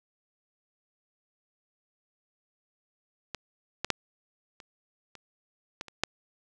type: clicks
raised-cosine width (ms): 0.2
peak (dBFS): -17 / -12 / -6 / -29 / -29 / -18 / -27 / -7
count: 8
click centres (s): 3.347 / 3.846 / 3.903 / 4.602 / 5.153 / 5.811 / 5.883 / 6.036
effects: none